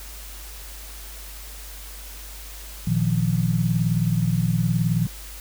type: chord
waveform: sine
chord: Bb suspended fourth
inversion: none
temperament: equal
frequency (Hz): 116.54 / 155.56 / 174.61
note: Bb2 / Eb3 / F3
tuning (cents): 0 / 0 / 0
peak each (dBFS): -23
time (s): 2.87-5.07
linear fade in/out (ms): 5
effects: added 50 Hz sine -38 dBFS peak until 5.4 s + white hiss -41 dBFS RMS until 5.4 s